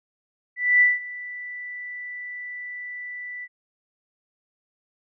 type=tone with ADSR envelope; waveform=sine; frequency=1975.5 Hz; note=B6; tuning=in tune; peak=-12 dBFS; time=0.56-3.48 s; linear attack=250 ms; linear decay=180 ms; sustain=-20 dB; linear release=46 ms; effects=none